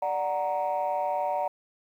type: chord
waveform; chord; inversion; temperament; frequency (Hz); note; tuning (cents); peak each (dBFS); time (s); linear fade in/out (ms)
sine; D augmented; none; equal; 587.3 / 740 / 932.3; D5 / F#5 / A#5; 0 / 0 / 0; -29 / -28 / -29; 0.02-1.48; 5
effects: tanh soft clip ceiling -20 dBFS + 10-bit